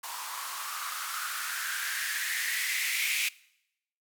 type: noise with band-pass filter sweep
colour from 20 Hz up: violet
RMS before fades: -33 dBFS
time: 0.03-3.29 s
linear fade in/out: 10 ms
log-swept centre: 950 to 2400 Hz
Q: 5.8
effects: noise-tail reverb RT60 0.8 s tail -22 dB re dry